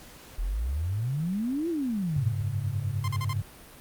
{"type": "exponential two-way sweep", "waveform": "sine", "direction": "up then down", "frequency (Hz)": [39.16, 350.2, 90.2], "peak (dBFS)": -26, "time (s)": [0.38, 2.42], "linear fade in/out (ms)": 10, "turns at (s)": 1.69}
{"type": "chord", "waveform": "sine", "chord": "F# suspended second", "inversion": "none", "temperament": "equal with one note detuned", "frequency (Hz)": [94.01, 103.83, 138.59], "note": ["F#2", "G#2", "C#3"], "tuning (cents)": [28, 0, 0], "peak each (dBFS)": [-34, -29, -32], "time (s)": [2.16, 3.42], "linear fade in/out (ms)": 5}
{"type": "tone bursts", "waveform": "sawtooth", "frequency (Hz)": 1046.5, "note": "C6", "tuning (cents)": 0, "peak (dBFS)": -29, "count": 4, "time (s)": [3.04, 3.331], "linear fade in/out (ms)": 2, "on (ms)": 39, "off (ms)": 45}
{"effects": ["pink hiss -49 dBFS RMS until 3.8 s", "Opus 48 kbps"]}